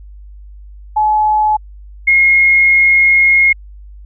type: tone pair in turn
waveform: sine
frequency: 854 / 2152 Hz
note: G#5 / C7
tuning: +48 / +48 cents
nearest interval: octave + major third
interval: 1600 cents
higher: second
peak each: -9 / -6 dBFS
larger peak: second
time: 0.96-1.57 / 2.07-3.53 s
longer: second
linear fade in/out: 10 ms
effects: added 50 Hz sine -32 dBFS peak until 4.05 s